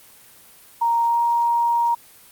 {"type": "tone with pitch glide", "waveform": "sine", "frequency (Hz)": [932.3, 939.9], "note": ["A#5", "A#5"], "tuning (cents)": [0, 14], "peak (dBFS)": -16, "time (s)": [0.81, 1.95], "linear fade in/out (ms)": 10, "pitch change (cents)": 14, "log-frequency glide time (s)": [1.05, 1.2], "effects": ["white hiss -48 dBFS RMS until 2.31 s", "Opus 32 kbps"]}